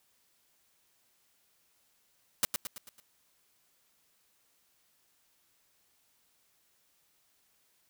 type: noise with echo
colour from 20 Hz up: white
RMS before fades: -26 dBFS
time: 2.43-2.45 s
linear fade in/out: 0 ms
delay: 110 ms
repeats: 5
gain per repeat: -6 dB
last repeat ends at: 3 s
effects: white hiss -71 dBFS RMS until 7.89 s